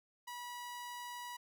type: tone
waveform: sawtooth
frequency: 972 Hz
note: B5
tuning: 28 cents flat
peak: -40 dBFS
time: 0.27-1.37 s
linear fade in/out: 10 ms
effects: none